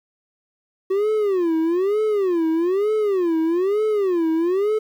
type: tone with vibrato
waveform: triangle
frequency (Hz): 372.8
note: F#4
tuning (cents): +13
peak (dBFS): -15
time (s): 0.9-4.79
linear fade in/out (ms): 10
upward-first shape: sine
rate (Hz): 1.1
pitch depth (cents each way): 260
effects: 9-bit